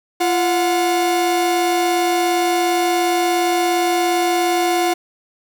45% pulse tone pair together, 345 / 727.2 Hz, F4 / F#5, -21 / -30 cents, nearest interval octave + minor second, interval 1291 cents, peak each -18 dBFS, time 0.2-4.94 s, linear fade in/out 10 ms, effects none

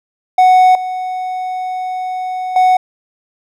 triangle tone with level steps, 740 Hz, F#5, in tune, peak -3 / -16 / -5 dBFS, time 0.38-2.77 s, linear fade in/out 5 ms, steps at 0.75 / 2.56 s, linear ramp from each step 2 ms, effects none

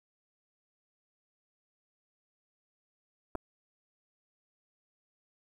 clicks, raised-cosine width 1 ms, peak -22 dBFS, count 2, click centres 3.352 / 3.355 s, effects 9-bit

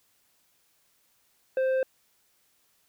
triangle tone with tanh clipping, 523.3 Hz, C5, in tune, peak -24 dBFS, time 1.57-1.83 s, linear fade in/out 2 ms, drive 11 dB, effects white hiss -68 dBFS RMS until 2.88 s

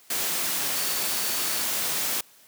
sine tone in noise, 4492 Hz, C#8, 22 cents sharp, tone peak -37 dBFS, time 0.75-1.63 s, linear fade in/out 5 ms, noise white, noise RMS -27 dBFS, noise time 0.1-2.21 s, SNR -13 dB, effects white hiss -55 dBFS RMS until 2.47 s + high-pass 150 Hz 12 dB/octave

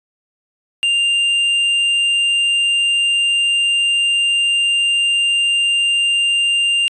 sine tone with hard clipping, 2794 Hz, F7, in tune, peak -14 dBFS, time 0.83-6.88 s, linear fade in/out 0 ms, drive 4 dB, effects resampled to 24000 Hz

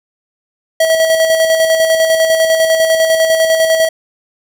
square tone with tremolo, 647 Hz, E5, 32 cents flat, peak -8 dBFS, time 0.8-3.89 s, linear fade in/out 5 ms, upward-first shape square, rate 10 Hz, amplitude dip 40%, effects none

